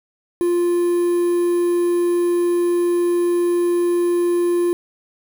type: tone with quantisation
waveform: triangle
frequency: 349.2 Hz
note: F4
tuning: in tune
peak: -13 dBFS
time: 0.41-4.73 s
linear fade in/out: 0 ms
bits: 6
effects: none